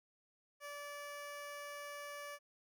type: tone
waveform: 15% pulse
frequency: 579 Hz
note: D5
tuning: 25 cents flat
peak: -39 dBFS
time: 0.6-2.39 s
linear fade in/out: 50 ms
effects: none